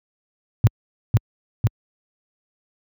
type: tone with echo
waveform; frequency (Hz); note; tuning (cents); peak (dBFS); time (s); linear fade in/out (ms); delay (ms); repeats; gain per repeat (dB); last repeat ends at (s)
sine; 110.3; A2; +5; -8; 0.64-0.67; 0; 500; 2; -2; 1.67
effects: high-pass 60 Hz 12 dB/octave